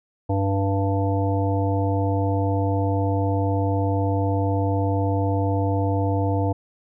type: harmonic tone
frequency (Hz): 98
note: G2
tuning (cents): 0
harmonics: 1 / 3 / 5 / 7 / 9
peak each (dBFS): -21 / -26 / -28 / -29 / -31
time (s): 0.29-6.53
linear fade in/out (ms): 10
effects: none